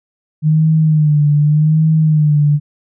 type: tone with vibrato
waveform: sine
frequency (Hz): 152.6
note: D#3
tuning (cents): -33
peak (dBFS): -8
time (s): 0.42-2.6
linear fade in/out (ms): 50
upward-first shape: sine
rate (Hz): 0.85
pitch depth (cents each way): 65
effects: none